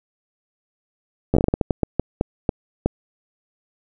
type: slowing click train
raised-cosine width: 2 ms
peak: -4 dBFS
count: 15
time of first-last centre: 1.34-2.86 s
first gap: 11 ms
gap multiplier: 1.31
effects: none